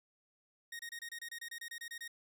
sawtooth tone bursts, 1864.7 Hz, A#6, in tune, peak -39 dBFS, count 14, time 0.72-2.079 s, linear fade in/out 5 ms, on 72 ms, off 27 ms, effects none

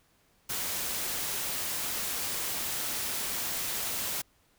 white noise, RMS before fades -33 dBFS, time 0.49-4.22 s, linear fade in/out 10 ms, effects pink hiss -67 dBFS RMS until 4.58 s

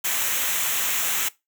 white noise with comb filter, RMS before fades -24 dBFS, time 0.04-1.29 s, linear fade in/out 10 ms, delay 0.21 ms, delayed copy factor -0.65, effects noise-tail reverb RT60 0.2 s tail -20 dB re dry

